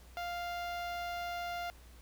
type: tone with notch filter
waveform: sawtooth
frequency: 698.5 Hz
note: F5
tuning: in tune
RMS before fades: -39 dBFS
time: 0.17-1.7 s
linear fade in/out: 0 ms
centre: 8900 Hz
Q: 0.56
effects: added 60 Hz sine -54 dBFS peak until 2.01 s + pink hiss -61 dBFS RMS until 2.01 s